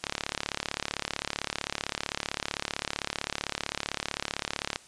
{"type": "click train", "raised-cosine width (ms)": 0.2, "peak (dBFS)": -11, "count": 169, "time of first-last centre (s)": [0.04, 4.759], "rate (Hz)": 35.6, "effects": ["white hiss -53 dBFS RMS until 4.87 s", "resampled to 22050 Hz"]}